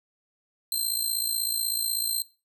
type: tone with amplitude modulation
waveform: 15% pulse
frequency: 4136 Hz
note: C8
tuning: 21 cents flat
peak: -16 dBFS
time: 0.72-2.22 s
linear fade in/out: 2 ms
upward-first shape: sine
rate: 56.2 Hz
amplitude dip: 70%
effects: noise-tail reverb RT60 0.3 s tail -19 dB re dry